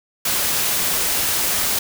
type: noise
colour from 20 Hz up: white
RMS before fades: -20 dBFS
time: 0.25-1.79 s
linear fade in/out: 5 ms
effects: none